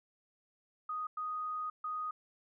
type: tone bursts at uneven times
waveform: sine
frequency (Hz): 1244.5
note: D#6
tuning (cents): 0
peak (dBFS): -35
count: 3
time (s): 0.89-1.07 / 1.17-1.7 / 1.84-2.11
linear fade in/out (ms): 5
effects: none